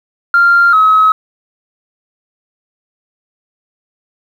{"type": "tone pair in turn", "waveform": "sine", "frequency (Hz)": [1391, 1279.9], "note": ["F6", "D#6"], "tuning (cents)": [-7, 49], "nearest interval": "minor second", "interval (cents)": 144, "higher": "first", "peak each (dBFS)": -4, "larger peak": "neither", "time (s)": [[0.34, 0.73], [0.73, 1.12]], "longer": "neither", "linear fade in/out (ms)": 2, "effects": ["tanh soft clip ceiling -1 dBFS", "7-bit"]}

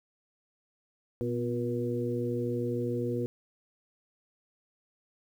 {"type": "harmonic tone with a mistuned harmonic", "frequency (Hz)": 119.8, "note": "A#2", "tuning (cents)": 48, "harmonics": [1, 2, 3, 4], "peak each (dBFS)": [-34, -34, -34, -34], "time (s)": [1.21, 3.26], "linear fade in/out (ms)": 0, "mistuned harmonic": 2, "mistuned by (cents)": 51, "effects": ["10-bit"]}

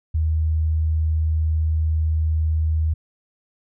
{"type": "tone", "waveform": "sine", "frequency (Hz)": 78.9, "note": "D#2", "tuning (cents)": 25, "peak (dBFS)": -17, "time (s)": [0.14, 2.94], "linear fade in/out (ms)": 10, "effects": []}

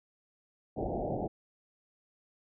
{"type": "low-pass noise", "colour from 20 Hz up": "white", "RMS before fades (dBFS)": -34, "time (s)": [0.76, 1.28], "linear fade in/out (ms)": 20, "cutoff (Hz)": 790, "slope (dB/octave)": 96, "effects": []}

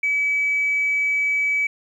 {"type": "tone", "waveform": "sine", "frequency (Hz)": 2288, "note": "D7", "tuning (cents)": -46, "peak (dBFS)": -17, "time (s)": [0.03, 1.67], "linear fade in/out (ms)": 5, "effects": ["tanh soft clip ceiling -13 dBFS", "9-bit"]}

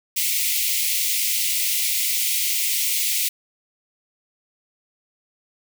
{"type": "high-pass noise", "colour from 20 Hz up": "white", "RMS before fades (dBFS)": -22, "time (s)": [0.16, 3.29], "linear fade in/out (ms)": 10, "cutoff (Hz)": 2000, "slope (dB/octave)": 96, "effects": []}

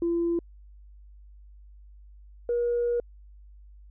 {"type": "tone pair in turn", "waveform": "sine", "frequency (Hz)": [340, 477.9], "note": ["F4", "A#4"], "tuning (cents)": [-46, 43], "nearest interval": "tritone", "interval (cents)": 589, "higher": "second", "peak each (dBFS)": -22, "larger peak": "neither", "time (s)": [[0.02, 0.39], [2.49, 3]], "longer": "second", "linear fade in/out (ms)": 2, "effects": ["tanh soft clip ceiling -19 dBFS", "added 50 Hz sine -47 dBFS peak until 3.9 s"]}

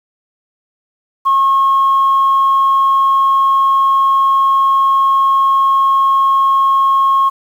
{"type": "tone", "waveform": "sine", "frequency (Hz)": 1085, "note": "C#6", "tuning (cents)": -37, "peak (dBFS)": -7, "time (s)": [1.25, 7.3], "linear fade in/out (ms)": 20, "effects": ["tanh soft clip ceiling -5 dBFS", "7-bit"]}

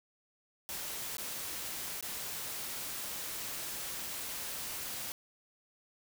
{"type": "noise with dropouts", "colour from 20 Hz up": "white", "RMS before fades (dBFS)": -40, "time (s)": [0.69, 5.12], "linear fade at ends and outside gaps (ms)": 0, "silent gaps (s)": [[1.169, 1.182], [2.009, 2.026]], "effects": []}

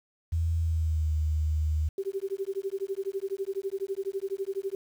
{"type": "tone with pitch glide", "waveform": "sine", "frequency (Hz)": [82.41, 77.34], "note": ["E2", "D#2"], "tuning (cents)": [0, -10], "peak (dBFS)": -24, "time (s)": [0.32, 1.89], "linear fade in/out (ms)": 10, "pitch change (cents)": -110, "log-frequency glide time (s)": [0.59, 1.13]}
{"type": "tone with tremolo", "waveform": "sine", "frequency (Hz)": 390.2, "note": "G4", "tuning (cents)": -8, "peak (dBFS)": -26, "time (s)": [1.98, 4.75], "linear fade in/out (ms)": 2, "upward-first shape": "sine", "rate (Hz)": 12, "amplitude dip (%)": 100}
{"effects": ["9-bit"]}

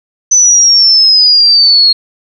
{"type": "exponential sweep", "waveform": "sine", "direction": "down", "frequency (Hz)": [6070, 4271], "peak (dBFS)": -3, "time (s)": [0.31, 1.93], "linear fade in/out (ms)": 10, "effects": []}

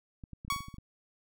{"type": "clicks", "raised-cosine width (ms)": 5, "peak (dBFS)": -32, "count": 10, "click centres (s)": [0.238, 0.333, 0.449, 0.48, 0.524, 0.562, 0.606, 0.684, 0.742, 0.784]}
{"type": "tone with exponential decay", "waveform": "sawtooth", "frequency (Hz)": 1120, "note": "C#6", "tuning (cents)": 18, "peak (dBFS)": -23, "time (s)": [0.5, 0.77], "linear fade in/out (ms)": 2, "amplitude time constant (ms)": 58}
{"effects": []}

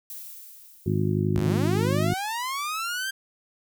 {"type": "noise with exponential decay", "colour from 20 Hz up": "violet", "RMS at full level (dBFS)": -37, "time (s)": [0.1, 1.94], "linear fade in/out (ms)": 2, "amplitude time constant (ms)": 400}
{"type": "harmonic tone", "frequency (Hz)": 51.5, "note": "G#1", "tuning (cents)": -14, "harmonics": [2, 3, 4, 5, 6, 7], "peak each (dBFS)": [-26, -26, -29, -34, -34, -29], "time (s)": [0.86, 2.14], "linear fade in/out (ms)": 5}
{"type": "linear sweep", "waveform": "sawtooth", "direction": "up", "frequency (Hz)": [41.2, 1597], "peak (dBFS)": -24, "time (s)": [1.35, 3.11], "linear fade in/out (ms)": 10}
{"effects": []}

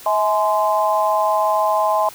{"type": "tone cluster", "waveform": "sine", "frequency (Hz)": [643, 843, 1037], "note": ["E5", "G#5", "C6"], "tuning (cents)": [-43, 26, -16], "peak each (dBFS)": -19, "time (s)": [0.06, 2.09], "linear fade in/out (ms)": 2, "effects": ["white hiss -40 dBFS RMS until 2.14 s"]}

